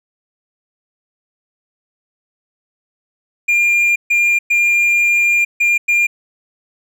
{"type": "tone bursts at uneven times", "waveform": "triangle", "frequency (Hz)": 2402, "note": "D7", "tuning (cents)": 38, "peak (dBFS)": -9, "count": 5, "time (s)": [[3.48, 3.96], [4.1, 4.39], [4.5, 5.45], [5.6, 5.78], [5.88, 6.07]], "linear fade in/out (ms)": 10, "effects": []}